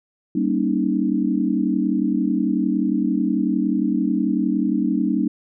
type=chord; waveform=sine; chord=Eb dominant seventh; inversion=first; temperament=just; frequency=194.45 / 233.3 / 280 / 311.1 Hz; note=G3 / Bb3 / Db4 / Eb4; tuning=-14 / +2 / +18 / 0 cents; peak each=-23 dBFS; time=0.35-5.28 s; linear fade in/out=5 ms; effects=none